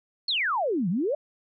sine exponential two-way sweep, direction down then up, 4481 to 161 to 631 Hz, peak -23 dBFS, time 0.28-1.15 s, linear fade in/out 5 ms, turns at 0.89 s, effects none

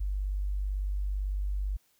sine tone, 49 Hz, G1, in tune, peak -28 dBFS, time 0-1.77 s, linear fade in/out 10 ms, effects white hiss -69 dBFS RMS until 1.99 s

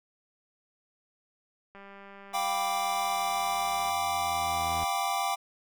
click train, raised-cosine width 0.5 ms, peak -34 dBFS, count 426, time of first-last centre 1.75-3.896 s, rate 198 Hz
sawtooth tone with exponential growth, 82.41 Hz, E2, in tune, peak -32 dBFS, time 2.31-4.84 s, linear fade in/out 0 ms, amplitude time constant 550 ms
square chord, G dominant seventh, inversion third, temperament equal, 698.5 / 784 / 987.8 / 1174.7 Hz, F5 / G5 / B5 / D6, 0 / 0 / 0 / 0 cents, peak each -35 / -31 / -37 / -34 dBFS, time 2.33-5.36 s, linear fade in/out 20 ms
effects none

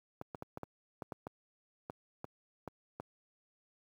clicks, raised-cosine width 1 ms, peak -27 dBFS, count 12, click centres 0.214 / 0.348 / 0.424 / 0.574 / 0.633 / 1.022 / 1.122 / 1.269 / 1.899 / 2.244 / 2.677 / 3 s, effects high-pass 80 Hz 12 dB/octave + 10-bit

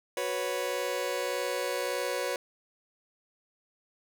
sawtooth chord, F# suspended fourth, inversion none, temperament just, 370 / 493.3 / 555 Hz, F#4 / B4 / C#5, 0 / -2 / +2 cents, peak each -33 / -29 / -29 dBFS, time 0.17-2.36 s, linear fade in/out 2 ms, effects none

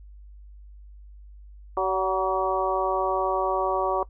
harmonic tone with a mistuned harmonic, 189.7 Hz, F#3, 43 cents sharp, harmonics 2 / 3 / 4 / 5 / 6, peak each -28 / -28 / -28 / -28 / -28 dBFS, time 1.77-4.03 s, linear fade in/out 2 ms, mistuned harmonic 4, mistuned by -28 cents, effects noise-tail reverb RT60 0.1 s tail -20 dB re dry + added 50 Hz sine -43 dBFS peak until 4.09 s

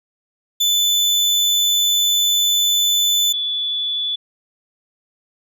35% pulse / sine tone pair in turn, 3500 / 3452 Hz, A7 / A7, -10 / -34 cents, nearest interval unison, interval 24 cents, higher first, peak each -12 / -19 dBFS, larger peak first, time 0.6-3.33 / 3.33-4.16 s, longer first, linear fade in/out 10 ms, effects none

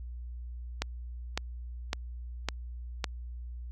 click train, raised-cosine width 0.2 ms, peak -12 dBFS, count 5, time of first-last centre 0.82-3.042 s, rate 1.8 Hz, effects added 60 Hz sine -38 dBFS peak until 3.71 s

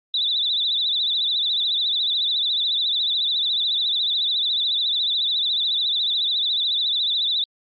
sine tone with vibrato, 3708 Hz, A#7, 10 cents flat, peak -19 dBFS, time 0.14-7.44 s, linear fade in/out 2 ms, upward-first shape sine, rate 14 Hz, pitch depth 120 cents each way, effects Opus 48 kbps

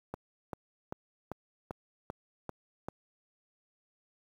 click train, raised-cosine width 1 ms, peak -23 dBFS, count 8, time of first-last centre 0.14-2.885 s, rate 2.55 Hz, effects high-pass 60 Hz 12 dB/octave + 9-bit

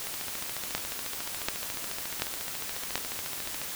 two click trains, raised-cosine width 0.2 ms, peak -9 / -18 dBFS, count 4 / 51, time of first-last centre 0.75-2.956 / 0.07-3.616 s, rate 1.36 / 14.1 Hz, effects white hiss -37 dBFS RMS until 3.75 s

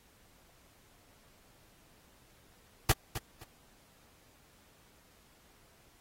pink noise with echo, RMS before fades -23 dBFS, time 2.89-2.92 s, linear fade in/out 5 ms, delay 260 ms, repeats 2, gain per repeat -13 dB, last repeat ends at 3.44 s, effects pink hiss -64 dBFS RMS until 6 s + AAC 48 kbps

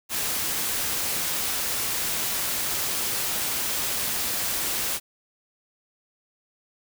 white noise, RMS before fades -27 dBFS, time 0.09-5 s, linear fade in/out 50 ms, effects none

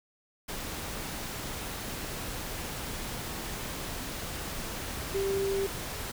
sine tone in noise, 392 Hz, G4, in tune, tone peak -27 dBFS, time 5.14-5.67 s, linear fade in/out 10 ms, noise pink, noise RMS -37 dBFS, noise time 0.48-6.12 s, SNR +7 dB, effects none

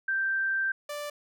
sine / sawtooth tone pair in turn, 1568 / 587.3 Hz, G6 / D5, 0 / 0 cents, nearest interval octave + perfect fourth, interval 1700 cents, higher first, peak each -25 / -30 dBFS, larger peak first, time 0.08-0.72 / 0.89-1.1 s, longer first, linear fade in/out 5 ms, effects none

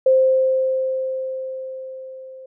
sine tone with level ramp, 523.3 Hz, C5, in tune, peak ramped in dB -10 to -36 dBFS, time 0.06-2.46 s, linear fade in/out 5 ms, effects none

